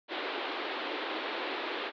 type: band-pass noise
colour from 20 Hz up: pink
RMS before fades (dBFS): -36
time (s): 0.08-1.92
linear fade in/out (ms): 50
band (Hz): 290 to 4000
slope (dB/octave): 48
effects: none